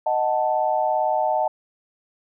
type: chord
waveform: sine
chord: D# diminished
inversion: none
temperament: equal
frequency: 622.3 / 740 / 880 Hz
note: D#5 / F#5 / A5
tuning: 0 / 0 / 0 cents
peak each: -23 dBFS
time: 0.06-1.48 s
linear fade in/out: 5 ms
effects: none